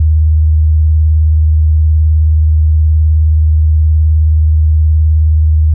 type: tone with vibrato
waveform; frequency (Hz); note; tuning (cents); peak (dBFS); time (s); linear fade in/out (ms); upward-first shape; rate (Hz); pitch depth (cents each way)
sine; 77.78; D#2; 0; -5; 0-5.74; 5; square; 19; 38
effects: none